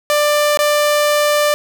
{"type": "tone with dropouts", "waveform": "sawtooth", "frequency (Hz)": 592, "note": "D5", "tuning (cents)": 14, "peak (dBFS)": -8, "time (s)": [0.1, 1.54], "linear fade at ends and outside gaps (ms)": 0, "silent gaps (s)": [0.573, 0.59], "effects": []}